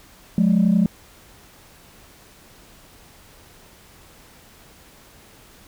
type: tone pair together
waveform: sine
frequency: 181.3 / 212.6 Hz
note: F#3 / G#3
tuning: -35 / +41 cents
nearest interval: minor third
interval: 276 cents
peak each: -15 dBFS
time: 0.38-0.86 s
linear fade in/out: 2 ms
effects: tanh soft clip ceiling -10 dBFS + pink hiss -49 dBFS RMS until 5.67 s